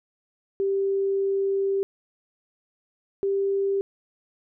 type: tone pair in turn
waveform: sine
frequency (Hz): 392 / 394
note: G4 / G4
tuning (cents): 0 / +9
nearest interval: unison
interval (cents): 9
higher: second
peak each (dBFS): -21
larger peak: neither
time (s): 0.6-1.83 / 3.23-3.81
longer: first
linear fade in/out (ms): 0
effects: none